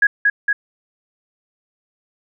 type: tone with echo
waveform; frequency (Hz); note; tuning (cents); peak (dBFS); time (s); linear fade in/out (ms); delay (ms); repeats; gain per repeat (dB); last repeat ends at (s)
sine; 1661.2; G#6; 0; -9; 0.02-0.07; 5; 230; 2; -2; 0.53
effects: none